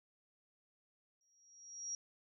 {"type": "tone with exponential growth", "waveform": "sine", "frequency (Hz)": 5670, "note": "F8", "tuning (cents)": 25, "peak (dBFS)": -37, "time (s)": [1.21, 1.95], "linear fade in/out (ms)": 1, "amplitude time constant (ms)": 160, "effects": []}